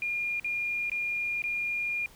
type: tone with dropouts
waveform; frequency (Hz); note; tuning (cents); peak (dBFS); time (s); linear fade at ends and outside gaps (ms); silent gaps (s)
sine; 2416; D7; +48; -28; 0.02-2.06; 1; 0.398-0.445 / 0.898-0.917 / 1.42-1.439
effects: pink hiss -55 dBFS RMS until 2.15 s